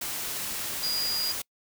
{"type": "tone in noise", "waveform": "sine", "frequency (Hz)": 4869, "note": "D#8", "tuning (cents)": -38, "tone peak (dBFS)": -27, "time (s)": [0.83, 1.32], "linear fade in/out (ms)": 5, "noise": "white", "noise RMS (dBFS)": -33, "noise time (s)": [0.01, 1.42], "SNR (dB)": 3, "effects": ["noise-tail reverb RT60 0.1 s tail -26 dB re dry"]}